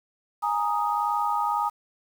sine chord, Ab suspended second, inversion none, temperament equal, 830.6 / 932.3 / 1244.5 Hz, Ab5 / Bb5 / Eb6, 0 / 0 / 0 cents, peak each -27 dBFS, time 0.42-1.7 s, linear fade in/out 20 ms, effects 8-bit

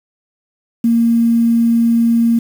sine tone with quantisation, 232 Hz, A#3, 8 cents flat, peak -9 dBFS, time 0.84-2.39 s, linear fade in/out 5 ms, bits 6, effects none

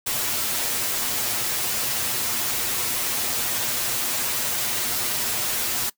white noise with comb filter, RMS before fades -25 dBFS, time 0.06-5.9 s, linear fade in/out 10 ms, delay 8.3 ms, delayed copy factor +0.75, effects noise-tail reverb RT60 0.1 s tail -20 dB re dry

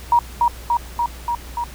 sine tone with echo, 950 Hz, A#5, 33 cents sharp, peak -10 dBFS, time 0.12-0.19 s, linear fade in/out 2 ms, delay 290 ms, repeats 5, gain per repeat -2 dB, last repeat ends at 1.64 s, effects added 60 Hz sine -35 dBFS peak until 1.74 s + pink hiss -40 dBFS RMS until 1.74 s

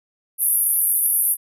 pink band-pass noise, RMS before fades -19 dBFS, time 0.38-1.37 s, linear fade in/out 50 ms, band 10000 to 13000 Hz, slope 96 dB/octave, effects none

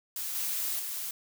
blue noise with level steps, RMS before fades -35 / -32 / -36 dBFS, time 0.16-1.11 s, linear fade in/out 2 ms, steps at 0.35 / 0.79 s, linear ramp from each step 5 ms, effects none

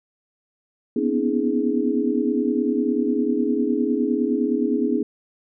sine tone cluster, 242.2 / 252 / 281.5 / 318.3 / 417.7 Hz, B3 / B3 / C#4 / D#4 / G#4, -34 / +35 / +27 / +39 / +10 cents, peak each -25 dBFS, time 0.96-5.03 s, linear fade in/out 5 ms, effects none

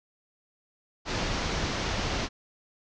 pink low-pass noise, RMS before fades -30 dBFS, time 1.05-2.29 s, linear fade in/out 50 ms, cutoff 6300 Hz, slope 48 dB/octave, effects none

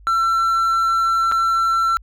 triangle tone with dropouts, 1347 Hz, E6, 37 cents sharp, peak -13 dBFS, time 0.07-1.97 s, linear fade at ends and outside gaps 0 ms, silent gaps 1.315-1.321 s, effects added 50 Hz sine -42 dBFS peak until 2.02 s

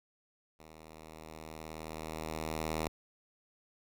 5% pulse tone with level ramp, 79 Hz, D#2, 27 cents sharp, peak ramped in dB -42 to -21 dBFS, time 0.59-2.88 s, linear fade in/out 5 ms, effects none

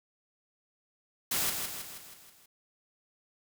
white noise with echo, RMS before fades -30 dBFS, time 1.31-1.5 s, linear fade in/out 5 ms, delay 160 ms, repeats 6, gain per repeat -5 dB, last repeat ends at 2.46 s, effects none

